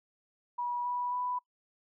sine tone with pitch steps, 970 / 980.1 / 990.4 Hz, B5 / B5 / B5, -31 / -13 / +5 cents, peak -31 dBFS, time 0.58-1.39 s, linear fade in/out 10 ms, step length 270 ms, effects noise-tail reverb RT60 0.1 s tail -22 dB re dry

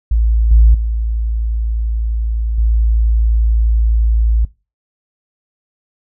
sine tone with level steps, 55.8 Hz, A1, 25 cents sharp, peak -9 / -3 / -14 / -9 dBFS, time 0.11-4.45 s, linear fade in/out 5 ms, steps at 0.51 / 0.74 / 2.58 s, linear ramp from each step 5 ms, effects noise-tail reverb RT60 0.3 s tail -22 dB re dry + tanh soft clip ceiling 0 dBFS

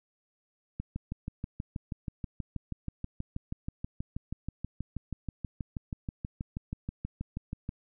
click train, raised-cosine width 5 ms, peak -22 dBFS, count 44, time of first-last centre 0.8-7.691 s, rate 6.24 Hz, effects none

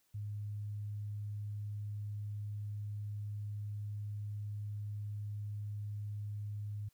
sine tone, 103.83 Hz, G#2, in tune, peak -38 dBFS, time 0.14-6.89 s, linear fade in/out 10 ms, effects white hiss -75 dBFS RMS until 6.93 s

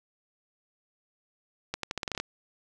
accelerating click train, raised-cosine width 0.2 ms, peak -14 dBFS, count 10, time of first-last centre 1.74-2.2 s, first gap 93 ms, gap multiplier 0.84, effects none

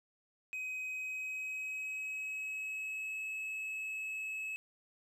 triangle tone with pitch glide, 2523 to 2583 Hz, D#7 to E7, +23 to -36 cents, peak -36 dBFS, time 0.53-4.56 s, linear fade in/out 0 ms, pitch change +41 cents, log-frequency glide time 0.86-3.25 s, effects none

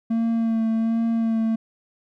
triangle tone with vibrato, 226.4 Hz, A3, 50 cents sharp, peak -17 dBFS, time 0.1-1.56 s, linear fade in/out 10 ms, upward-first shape sine, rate 1.3 Hz, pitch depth 21 cents each way, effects none

